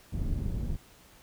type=low-pass noise; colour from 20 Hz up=pink; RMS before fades=-31 dBFS; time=0.12-0.77 s; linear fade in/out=20 ms; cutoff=180 Hz; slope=12 dB/octave; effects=pink hiss -57 dBFS RMS until 1.22 s